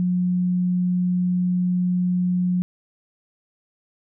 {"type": "tone", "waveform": "sine", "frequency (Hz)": 179.9, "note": "F#3", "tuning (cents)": -48, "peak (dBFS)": -18, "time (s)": [0, 2.62], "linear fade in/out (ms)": 0, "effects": []}